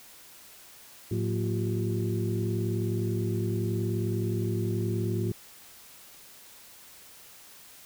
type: tone cluster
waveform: sine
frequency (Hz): 109.1 / 178.8 / 230.2 / 348 / 387.2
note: A2 / F3 / A#3 / F4 / G4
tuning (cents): -14 / +41 / -22 / -6 / -21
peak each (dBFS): -28 / -34 / -36 / -33 / -36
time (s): 1.11-5.32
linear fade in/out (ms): 5
effects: tanh soft clip ceiling -16 dBFS + white hiss -51 dBFS RMS until 7.85 s